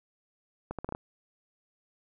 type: accelerating click train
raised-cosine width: 1 ms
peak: -21 dBFS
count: 6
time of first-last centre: 0.71-0.949 s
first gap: 77 ms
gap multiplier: 0.76
effects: none